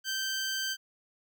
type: tone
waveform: 15% pulse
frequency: 1557 Hz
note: G6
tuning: 12 cents flat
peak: -24 dBFS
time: 0.04-0.77 s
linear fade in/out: 50 ms
effects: none